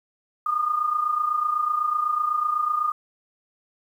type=tone pair together; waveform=sine; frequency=1197 / 1225 Hz; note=D6 / D#6; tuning=+33 / -27 cents; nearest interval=unison; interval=40 cents; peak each=-27 / -22 dBFS; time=0.46-2.92 s; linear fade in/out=5 ms; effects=9-bit